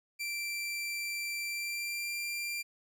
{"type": "tone with pitch glide", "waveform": "sawtooth", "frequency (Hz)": [2349, 2374], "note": ["D7", "D7"], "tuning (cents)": [0, 18], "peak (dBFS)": -31, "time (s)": [0.19, 2.63], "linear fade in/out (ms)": 20, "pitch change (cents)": 18, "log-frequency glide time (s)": [1.44, 2.12], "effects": []}